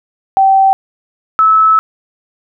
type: tone pair in turn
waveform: sine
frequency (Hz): 774 / 1301.7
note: G5 / E6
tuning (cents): -22 / -22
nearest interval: major sixth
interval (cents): 900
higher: second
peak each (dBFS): -5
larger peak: neither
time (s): 0.37-0.73 / 1.39-1.79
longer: second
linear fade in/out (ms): 0
effects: none